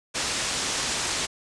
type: low-pass noise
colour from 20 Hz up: white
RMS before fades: -28 dBFS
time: 0.14-1.27 s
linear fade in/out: 20 ms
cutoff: 7900 Hz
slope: 24 dB/octave
effects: resampled to 24000 Hz